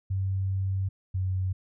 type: tone pair in turn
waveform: sine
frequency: 95.9 / 93.55 Hz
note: G2 / F#2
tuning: -37 / +20 cents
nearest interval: unison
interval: 43 cents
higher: first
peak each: -25 dBFS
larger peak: neither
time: 0.1-0.89 / 1.14-1.53 s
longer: first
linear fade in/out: 10 ms
effects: none